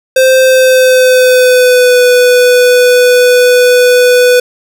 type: tone with pitch glide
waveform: square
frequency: 521 to 495.2 Hz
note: C5 to B4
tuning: -7 to +5 cents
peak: -4 dBFS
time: 0.16-4.4 s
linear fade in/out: 5 ms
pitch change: -88 cents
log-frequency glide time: 0.4-2 s
effects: none